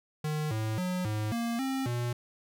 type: tone with pitch steps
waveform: square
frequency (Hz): 152.7 / 109.5 / 182 / 107 / 233.4 / 266.4 / 120.7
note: D#3 / A2 / F#3 / A2 / A#3 / C4 / B2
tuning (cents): -32 / -8 / -28 / -48 / +2 / +31 / -39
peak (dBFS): -30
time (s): 0.24-2.13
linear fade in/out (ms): 5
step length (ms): 270
effects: none